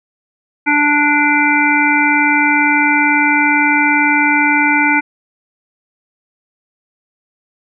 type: harmonic tone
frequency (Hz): 293.7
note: D4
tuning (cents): 0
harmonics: 1 / 3 / 5 / 7 / 8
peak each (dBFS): -16 / -16 / -16 / -16 / -16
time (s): 0.66-5.01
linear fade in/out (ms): 20
effects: none